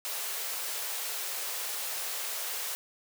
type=high-pass noise; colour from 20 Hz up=white; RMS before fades=-35 dBFS; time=0.05-2.75 s; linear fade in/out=0 ms; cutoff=410 Hz; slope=48 dB/octave; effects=none